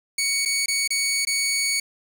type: tone with dropouts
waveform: 15% pulse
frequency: 2235 Hz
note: C#7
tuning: 14 cents sharp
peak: -14 dBFS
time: 0.18-1.8 s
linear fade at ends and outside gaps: 5 ms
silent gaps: 0.452-0.457 / 0.66-0.681 / 0.877-0.904 / 1.251-1.27 s
effects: 7-bit